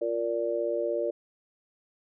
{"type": "chord", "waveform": "sine", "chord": "Bb major", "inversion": "second", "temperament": "just", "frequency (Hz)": [349.6, 466.2, 582.7], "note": ["F4", "Bb4", "D5"], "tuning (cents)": [2, 0, -14], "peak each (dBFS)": [-32, -31, -29], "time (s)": [0.01, 1.11], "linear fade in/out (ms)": 10, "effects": []}